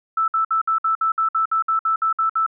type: tone bursts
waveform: sine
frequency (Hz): 1318.5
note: E6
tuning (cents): 0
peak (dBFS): -16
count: 14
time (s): 0.17-2.464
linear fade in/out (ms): 5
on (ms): 110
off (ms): 58
effects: none